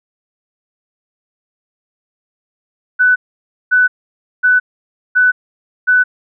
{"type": "tone bursts", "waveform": "sine", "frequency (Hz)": 1495, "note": "F#6", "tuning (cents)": 17, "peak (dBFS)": -7, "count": 5, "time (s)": [2.99, 6.04], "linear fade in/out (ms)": 20, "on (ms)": 170, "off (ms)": 550, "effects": []}